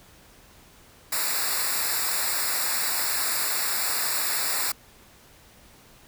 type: noise with comb filter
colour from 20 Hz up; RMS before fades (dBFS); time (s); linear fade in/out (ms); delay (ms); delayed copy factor
white; -26; 1.12-4.72; 5; 0.32; -0.95
effects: pink hiss -53 dBFS RMS until 6.07 s